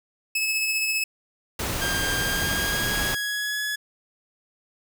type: tone with tremolo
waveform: sawtooth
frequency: 2592 Hz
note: E7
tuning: 30 cents flat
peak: -18 dBFS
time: 0.35-1.04 s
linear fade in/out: 5 ms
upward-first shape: sine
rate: 15 Hz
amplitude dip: 30%
type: noise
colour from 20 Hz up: pink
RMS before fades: -28 dBFS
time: 1.59-3.15 s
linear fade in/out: 5 ms
type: tone with pitch glide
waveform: sawtooth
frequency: 1600 to 1695.1 Hz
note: G6 to G#6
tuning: +35 to +35 cents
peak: -22 dBFS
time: 1.81-3.76 s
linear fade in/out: 10 ms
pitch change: +100 cents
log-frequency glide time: 2.2-3.62 s
effects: none